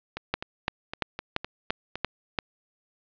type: two click trains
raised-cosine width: 0.3 ms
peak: -17 / -9 dBFS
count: 8 / 7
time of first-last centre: 0.17-1.956 / 0.34-2.388 s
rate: 3.92 / 2.93 Hz
effects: resampled to 11025 Hz + 8-bit